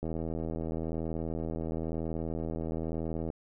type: click train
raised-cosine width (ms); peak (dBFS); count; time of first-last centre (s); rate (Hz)
2; -22; 266; 0.03-3.302; 81
effects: none